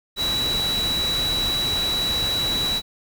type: tone in noise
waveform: sine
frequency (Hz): 3920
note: B7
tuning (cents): -14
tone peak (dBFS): -21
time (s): 0.16-2.82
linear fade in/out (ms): 50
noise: pink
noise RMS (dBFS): -29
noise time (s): 0.16-2.82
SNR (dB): +5
effects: none